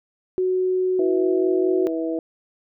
sine tone, 370 Hz, F#4, in tune, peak -18 dBFS, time 0.38-1.87 s, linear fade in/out 0 ms
harmonic tone, 162.7 Hz, E3, 22 cents flat, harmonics 2 / 3 / 4, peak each -24 / -28 / -30 dBFS, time 0.99-2.19 s, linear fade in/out 2 ms
effects none

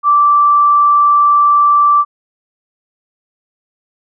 sine tone, 1168 Hz, D6, 10 cents flat, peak -6 dBFS, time 0.03-2.05 s, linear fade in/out 50 ms, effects none

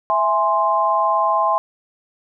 sine chord, E augmented, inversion none, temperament equal, 659.3 / 830.6 / 1046.5 Hz, E5 / G#5 / B#5, 0 / 0 / 0 cents, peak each -21 / -20 / -17 dBFS, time 0.1-1.58 s, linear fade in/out 0 ms, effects none

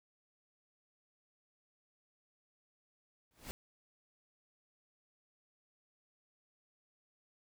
pink noise with exponential growth, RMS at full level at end -41 dBFS, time 3.31-3.51 s, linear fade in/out 0 ms, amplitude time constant 43 ms, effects none

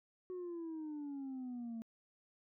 sine exponential sweep, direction down, 370 to 224 Hz, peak -39 dBFS, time 0.3-1.82 s, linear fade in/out 0 ms, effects tanh soft clip ceiling -40 dBFS

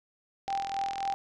click train, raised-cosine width 0.2 ms, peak -21 dBFS, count 28, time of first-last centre 0.48-1.124 s, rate 41.9 Hz
sine tone with tremolo, 787 Hz, G5, 7 cents sharp, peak -27 dBFS, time 0.48-1.14 s, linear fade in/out 0 ms, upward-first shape triangle, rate 3.7 Hz, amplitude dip 60%
effects none

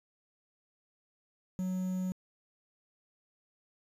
triangle tone with quantisation, 185 Hz, F#3, in tune, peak -29 dBFS, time 1.59-2.12 s, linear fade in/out 0 ms, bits 9, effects resampled to 32000 Hz

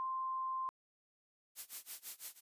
sine tone, 1046.5 Hz, C6, in tune, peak -36 dBFS, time 0-0.69 s, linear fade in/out 0 ms
blue noise with tremolo, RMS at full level -43 dBFS, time 1.55-2.41 s, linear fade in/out 50 ms, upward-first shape sine, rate 6 Hz, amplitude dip 95%
effects resampled to 32000 Hz

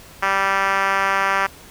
5% pulse tone with band-pass filter, 195 Hz, G3, 9 cents flat, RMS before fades -19 dBFS, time 0.22-1.47 s, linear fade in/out 10 ms, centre 1300 Hz, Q 1.1, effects pink hiss -43 dBFS RMS until 1.7 s

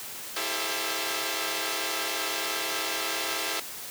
5% pulse tone cluster, 325.7 / 396.9 / 435.5 / 531 / 678 Hz, E4 / G4 / A4 / C5 / E5, -21 / +22 / -18 / +25 / +49 cents, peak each -24 dBFS, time 0.36-3.6 s, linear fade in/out 5 ms, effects white hiss -39 dBFS RMS until 3.9 s + high-pass 100 Hz 12 dB/octave

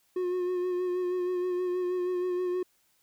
triangle tone with vibrato, 361 Hz, F#4, 43 cents flat, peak -25 dBFS, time 0.16-2.63 s, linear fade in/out 5 ms, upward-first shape sine, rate 6.3 Hz, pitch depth 27 cents each way, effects white hiss -69 dBFS RMS until 3.02 s

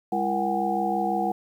sine tone cluster, 203.7 / 337.1 / 470.4 / 744 / 810 Hz, G#3 / E4 / A#4 / F#5 / G#5, -33 / +39 / +16 / +9 / -43 cents, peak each -30 / -30 / -33 / -25 / -31 dBFS, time 0.12-1.32 s, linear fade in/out 5 ms, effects 9-bit

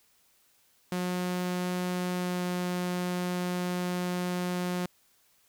sawtooth tone with pitch glide, 180.2 to 179.16 Hz, F#3 to F3, -45 to +44 cents, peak -25 dBFS, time 0.92-4.86 s, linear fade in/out 2 ms, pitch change -11 cents, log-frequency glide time 2.1-2.43 s, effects white hiss -66 dBFS RMS until 5.48 s

